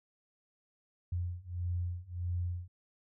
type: beating tone pair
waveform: sine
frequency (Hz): 87.31 / 88.91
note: F2 / F2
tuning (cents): 0 / +31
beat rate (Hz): 1.6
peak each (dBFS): -37 / -36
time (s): 1.12-2.68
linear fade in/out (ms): 5
effects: none